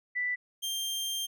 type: tone pair in turn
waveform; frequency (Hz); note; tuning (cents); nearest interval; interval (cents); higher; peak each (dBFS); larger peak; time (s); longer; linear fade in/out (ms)
sine / sawtooth; 1979 / 3178; B6 / G7; +3 / +23; minor sixth; 820; second; -28; neither; 0.15-0.36 / 0.62-1.27; second; 20
effects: none